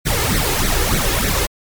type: noise with flanger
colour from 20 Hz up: pink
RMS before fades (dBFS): -17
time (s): 0.05-1.47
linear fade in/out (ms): 20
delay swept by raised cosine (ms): 0.49 to 2.39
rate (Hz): 3.3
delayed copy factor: +0.75
effects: MP3 96 kbps